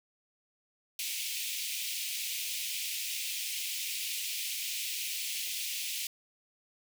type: high-pass noise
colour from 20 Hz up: pink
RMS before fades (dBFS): -36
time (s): 0.99-6.07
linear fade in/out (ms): 2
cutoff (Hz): 2300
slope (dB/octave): 48
effects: none